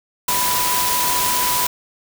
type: tone in noise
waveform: sine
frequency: 987.8 Hz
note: B5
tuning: in tune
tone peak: -21 dBFS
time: 0.28-1.67 s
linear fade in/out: 5 ms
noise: white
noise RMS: -20 dBFS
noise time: 0.28-1.67 s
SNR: -4 dB
effects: none